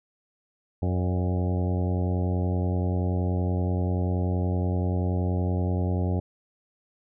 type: harmonic tone with a mistuned harmonic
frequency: 90.5 Hz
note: F#2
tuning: 38 cents flat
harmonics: 1 / 2 / 3 / 4 / 5 / 6 / 7 / 8 / 9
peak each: -24 / -30 / -34 / -36 / -38 / -40 / -41 / -42 / -43 dBFS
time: 0.82-6.2 s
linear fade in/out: 5 ms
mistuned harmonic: 6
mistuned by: +47 cents
effects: none